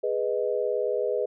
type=chord; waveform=sine; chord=G# minor; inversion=none; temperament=equal; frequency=415.3 / 493.9 / 622.3 Hz; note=G#4 / B4 / D#5; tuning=0 / 0 / 0 cents; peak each=-28 / -27 / -30 dBFS; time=0.03-1.26 s; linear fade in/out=10 ms; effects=none